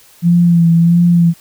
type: tone with vibrato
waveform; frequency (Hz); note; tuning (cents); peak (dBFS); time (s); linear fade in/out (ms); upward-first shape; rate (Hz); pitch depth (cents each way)
sine; 170.2; F3; -44; -6; 0.22-1.34; 50; sine; 1.5; 35
effects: white hiss -45 dBFS RMS until 1.4 s